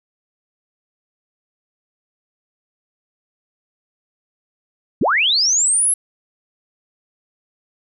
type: linear sweep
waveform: sine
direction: up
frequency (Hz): 116.9 to 11150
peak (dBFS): -13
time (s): 5.01-5.94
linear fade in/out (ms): 5
effects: none